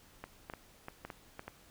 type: clicks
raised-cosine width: 0.5 ms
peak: -27 dBFS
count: 8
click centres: 0.24 / 0.499 / 0.537 / 0.884 / 1.05 / 1.102 / 1.394 / 1.48 s
effects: pink hiss -61 dBFS RMS until 1.7 s